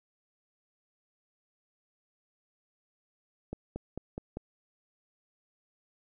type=accelerating click train; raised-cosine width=2 ms; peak=-23 dBFS; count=5; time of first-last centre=3.53-4.37 s; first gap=230 ms; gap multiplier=0.94; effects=none